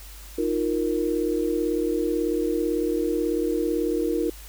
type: chord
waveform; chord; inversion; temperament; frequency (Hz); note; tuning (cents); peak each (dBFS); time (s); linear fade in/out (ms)
sine; Eb suspended second; none; equal; 311.1 / 349.2 / 466.2; Eb4 / F4 / Bb4; 0 / 0 / 0; -26; 0.38-4.3; 5
effects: added 50 Hz sine -41 dBFS peak until 4.48 s + white hiss -46 dBFS RMS until 4.48 s